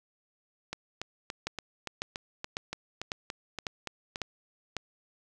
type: two click trains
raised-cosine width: 0.2 ms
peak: -18 / -15 dBFS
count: 13 / 7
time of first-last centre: 0.73-4.159 / 1.47-4.767 s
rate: 3.5 / 1.82 Hz
effects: none